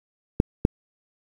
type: clicks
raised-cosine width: 3 ms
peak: -3 dBFS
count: 2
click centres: 0.401 / 0.651 s
effects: 7-bit